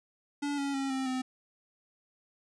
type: tone with pitch steps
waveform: square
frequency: 287.1 / 279.4 / 271.9 / 264.6 / 257.6 Hz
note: D4 / C#4 / C#4 / C4 / C4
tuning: -39 / +14 / -33 / +20 / -27 cents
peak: -31 dBFS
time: 0.42-1.22 s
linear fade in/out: 10 ms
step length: 160 ms
effects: resampled to 22050 Hz + 12-bit